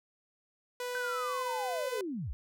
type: tone with pitch glide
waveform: sawtooth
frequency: 493.9 to 504.3 Hz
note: B4 to B4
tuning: 0 to +36 cents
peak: -31 dBFS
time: 0.8-2.01 s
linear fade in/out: 2 ms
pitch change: +36 cents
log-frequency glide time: 1.12-1.35 s
type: linear sweep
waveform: sine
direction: down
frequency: 1548 to 40.53 Hz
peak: -34 dBFS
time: 0.95-2.33 s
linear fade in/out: 0 ms
effects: none